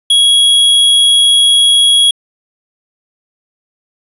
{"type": "tone", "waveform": "square", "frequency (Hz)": 3322, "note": "G#7", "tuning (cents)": 0, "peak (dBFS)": -6, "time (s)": [0.1, 2.11], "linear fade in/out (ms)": 5, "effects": ["resampled to 24000 Hz", "7-bit"]}